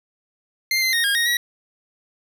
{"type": "tone with pitch steps", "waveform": "25% pulse", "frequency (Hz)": [2097, 2067, 1859, 1624, 1867, 1918], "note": ["C7", "C7", "A#6", "G#6", "A#6", "A#6"], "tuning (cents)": [3, -22, -5, -39, 2, 49], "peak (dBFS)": -14, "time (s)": [0.71, 1.37], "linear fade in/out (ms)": 2, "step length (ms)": 110, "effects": []}